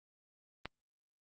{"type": "click", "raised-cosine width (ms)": 0.3, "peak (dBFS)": -22, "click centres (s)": 0.656, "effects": ["Opus 32 kbps"]}